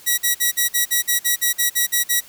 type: tone bursts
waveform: 5% pulse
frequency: 1927 Hz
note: B6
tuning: 43 cents flat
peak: -5 dBFS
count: 13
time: 0.06-2.208 s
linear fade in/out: 20 ms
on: 120 ms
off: 49 ms
effects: white hiss -45 dBFS RMS until 2.28 s